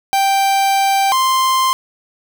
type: tone pair in turn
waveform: 45% pulse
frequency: 784 / 1046.5 Hz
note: G5 / C6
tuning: 0 / 0 cents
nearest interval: perfect fourth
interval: 500 cents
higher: second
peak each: -12 dBFS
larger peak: neither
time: 0.13-1.12 / 1.12-1.73 s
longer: first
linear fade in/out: 0 ms
effects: none